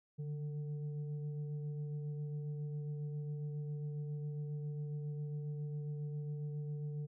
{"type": "tone with frequency modulation", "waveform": "sine", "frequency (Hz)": 146.83, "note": "D3", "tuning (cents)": 0, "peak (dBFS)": -38, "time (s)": [0.18, 7.07], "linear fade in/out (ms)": 20, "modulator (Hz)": 301, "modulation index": 0.37, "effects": []}